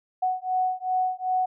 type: beating tone pair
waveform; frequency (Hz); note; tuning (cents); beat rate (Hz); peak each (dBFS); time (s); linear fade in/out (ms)
sine; 740 / 742.6; F#5 / F#5; 0 / +6; 2.6; -26; 0.22-1.46; 10
effects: none